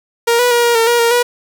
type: tone with pitch steps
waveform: sawtooth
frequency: 468.2 / 489.7 / 476.6 / 473.7 / 455.2 / 476.2 / 466.1 / 484.5 Hz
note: A#4 / B4 / A#4 / A#4 / A#4 / A#4 / A#4 / B4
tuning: +8 / -15 / +38 / +28 / -41 / +37 / 0 / -33 cents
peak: -6 dBFS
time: 0.27-1.23 s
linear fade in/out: 10 ms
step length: 120 ms
effects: none